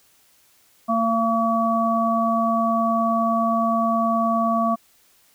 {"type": "harmonic tone", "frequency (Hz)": 227.4, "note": "A#3", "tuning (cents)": -43, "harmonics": [1, 3, 5], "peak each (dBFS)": [-22, -22, -22], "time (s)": [0.88, 4.76], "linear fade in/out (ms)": 20, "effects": ["white hiss -58 dBFS RMS until 5.34 s"]}